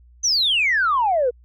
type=exponential sweep; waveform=sine; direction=down; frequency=6272 to 464.7 Hz; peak=-15 dBFS; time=0.23-1.31 s; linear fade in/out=20 ms; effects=tanh soft clip ceiling -11 dBFS + added 60 Hz sine -47 dBFS peak until 1.44 s